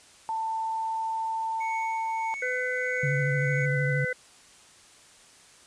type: tone with pitch glide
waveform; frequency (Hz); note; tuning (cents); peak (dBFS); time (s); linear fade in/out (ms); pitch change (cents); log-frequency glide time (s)
sine; 891 to 896.2; A5 to A5; +22 to +32; -27; 0.29-2.34; 0; +10; 0.49-1.96
type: tone with tremolo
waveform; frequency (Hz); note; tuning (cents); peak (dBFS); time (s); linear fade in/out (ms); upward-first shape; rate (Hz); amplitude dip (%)
triangle; 2217; C#7; 0; -31; 1.6-3.66; 10; triangle; 1.6; 65
type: harmonic tone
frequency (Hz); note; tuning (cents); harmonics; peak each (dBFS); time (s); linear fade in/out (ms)
503; B4; +32; 1 / 3 / 4; -31 / -31 / -31; 2.42-4.13; 5
type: tone with vibrato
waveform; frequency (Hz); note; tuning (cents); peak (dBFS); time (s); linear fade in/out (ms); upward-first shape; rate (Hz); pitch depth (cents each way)
sine; 141.3; C#3; +34; -25; 3.03-4.05; 5; triangle; 13; 62
effects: white hiss -54 dBFS RMS until 5.66 s + resampled to 22050 Hz